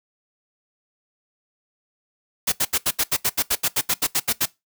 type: noise bursts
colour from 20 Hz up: white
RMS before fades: -20 dBFS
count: 16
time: 2.47-4.458 s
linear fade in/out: 10 ms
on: 53 ms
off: 76 ms
effects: noise-tail reverb RT60 0.2 s tail -21 dB re dry